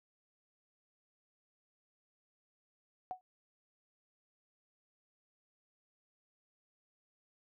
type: tone with exponential decay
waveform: sine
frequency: 740 Hz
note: F#5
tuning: in tune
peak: -33 dBFS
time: 3.11-3.21 s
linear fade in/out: 0 ms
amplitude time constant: 21 ms
effects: none